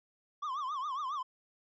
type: tone with vibrato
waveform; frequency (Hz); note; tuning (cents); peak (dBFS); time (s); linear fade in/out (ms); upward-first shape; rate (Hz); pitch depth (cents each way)
triangle; 1116; C#6; +11; -32; 0.42-1.23; 10; triangle; 7.3; 200
effects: resampled to 16000 Hz